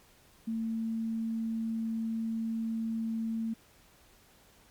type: tone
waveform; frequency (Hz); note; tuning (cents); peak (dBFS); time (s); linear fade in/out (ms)
sine; 225.2; A3; +40; -30; 0.47-3.54; 10
effects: pink hiss -61 dBFS RMS until 4.7 s + MP3 96 kbps